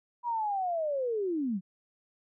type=linear sweep; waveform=sine; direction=down; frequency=977 to 173.2 Hz; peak=-28 dBFS; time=0.23-1.61 s; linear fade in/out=50 ms; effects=none